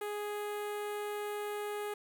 sawtooth tone with notch filter, 415.3 Hz, G#4, in tune, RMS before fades -38 dBFS, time 0.01-1.94 s, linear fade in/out 5 ms, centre 5200 Hz, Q 0.89, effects 10-bit

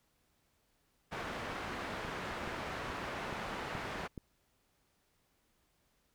white low-pass noise, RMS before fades -41 dBFS, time 1.11-4.08 s, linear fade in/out 20 ms, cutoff 1600 Hz, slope 12 dB/octave
click train, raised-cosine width 3 ms, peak -30 dBFS, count 6, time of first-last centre 2.05-4.178 s, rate 2.35 Hz
effects pink hiss -75 dBFS RMS until 6.14 s

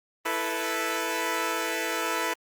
10% pulse chord, E suspended fourth, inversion none, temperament equal, 329.6 / 440 / 493.9 Hz, E4 / A4 / B4, 0 / 0 / 0 cents, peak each -23 dBFS, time 0.25-2.34 s, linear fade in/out 10 ms, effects Opus 32 kbps

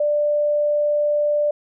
sine tone, 591 Hz, D5, 11 cents sharp, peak -16 dBFS, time 0-1.51 s, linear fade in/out 5 ms, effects none

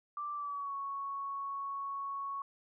sine tone with pitch glide, 1174.7 to 1108.8 Hz, D6 to C#6, 0 to 0 cents, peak -36 dBFS, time 0.17-2.42 s, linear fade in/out 2 ms, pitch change -100 cents, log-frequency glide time 0.34-0.74 s, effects none

